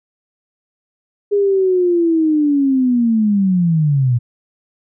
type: linear sweep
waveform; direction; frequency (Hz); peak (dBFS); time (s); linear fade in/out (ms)
sine; down; 411.4 to 116.54; -11; 1.31-4.19; 20
effects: none